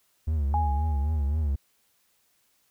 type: tone with vibrato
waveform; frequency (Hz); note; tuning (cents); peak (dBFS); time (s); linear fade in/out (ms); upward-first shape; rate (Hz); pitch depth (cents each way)
triangle; 74.2; D2; +18; -21; 0.27-1.56; 10; triangle; 3.8; 150
type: tone with exponential decay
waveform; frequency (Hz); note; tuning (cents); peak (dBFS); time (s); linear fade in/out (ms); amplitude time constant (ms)
sine; 830; G#5; -1; -23; 0.54-1.51; 1; 210
effects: white hiss -68 dBFS RMS until 2.7 s